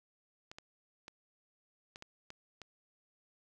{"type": "clicks", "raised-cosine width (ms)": 0.2, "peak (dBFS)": -30, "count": 7, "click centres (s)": [0.515, 0.585, 1.081, 1.959, 2.024, 2.304, 2.617], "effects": []}